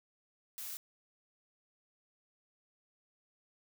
blue noise, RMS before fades -43 dBFS, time 0.58-0.77 s, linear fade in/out 0 ms, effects none

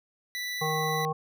25% pulse tone, 1975.5 Hz, B6, in tune, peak -28 dBFS, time 0.35-1.05 s, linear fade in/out 0 ms
harmonic tone, 156.1 Hz, D#3, 6 cents sharp, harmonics 1 / 3 / 5 / 7, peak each -32 / -32 / -32 / -32 dBFS, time 0.61-1.13 s, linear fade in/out 10 ms
effects none

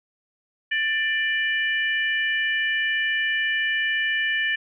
harmonic tone, 591 Hz, D5, 11 cents sharp, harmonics 3 / 4 / 5, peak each -22 / -29 / -29 dBFS, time 0.71-4.56 s, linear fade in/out 10 ms, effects none

